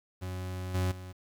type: tone with level steps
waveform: 40% pulse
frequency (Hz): 92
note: F#2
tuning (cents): -9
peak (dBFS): -34 / -26 / -40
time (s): 0.21-1.13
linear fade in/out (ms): 20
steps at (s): 0.74 / 0.91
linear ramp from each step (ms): 10
effects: 10-bit